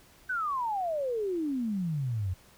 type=exponential sweep; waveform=sine; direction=down; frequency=1549 to 87.31 Hz; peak=-28 dBFS; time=0.29-2.34 s; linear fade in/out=10 ms; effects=pink hiss -58 dBFS RMS until 2.57 s